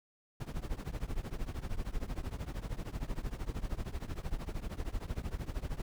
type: noise with tremolo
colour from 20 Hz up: brown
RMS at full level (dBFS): -34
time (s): 0.4-5.82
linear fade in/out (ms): 5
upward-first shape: triangle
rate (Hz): 13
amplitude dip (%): 95
effects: none